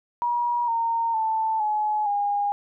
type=tone with pitch steps; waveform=sine; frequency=958 / 920 / 883.6 / 848.6 / 814.9 Hz; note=A#5 / A#5 / A5 / G#5 / G#5; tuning=+47 / -23 / +7 / +37 / -33 cents; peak=-21 dBFS; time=0.22-2.52 s; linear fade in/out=0 ms; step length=460 ms; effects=none